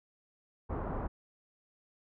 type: low-pass noise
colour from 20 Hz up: pink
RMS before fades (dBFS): -36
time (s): 0.69-1.08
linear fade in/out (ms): 20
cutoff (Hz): 1200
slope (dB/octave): 24
effects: none